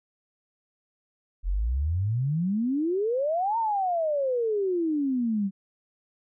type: exponential two-way sweep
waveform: sine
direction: up then down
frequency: 41.2 to 932.3 to 189.4 Hz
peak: -23 dBFS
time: 1.43-5.51 s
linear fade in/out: 50 ms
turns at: 3.58 s
effects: none